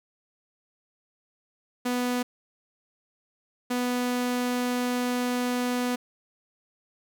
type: tone bursts at uneven times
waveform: sawtooth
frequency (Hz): 246.9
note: B3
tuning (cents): 0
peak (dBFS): -21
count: 2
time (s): 1.85-2.23 / 3.7-5.96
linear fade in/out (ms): 10
effects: none